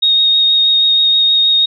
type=tone with vibrato; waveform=sine; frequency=3729 Hz; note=A#7; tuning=in tune; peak=-8 dBFS; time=0.02-1.66 s; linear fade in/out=10 ms; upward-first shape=sine; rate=6.3 Hz; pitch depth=10 cents each way; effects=none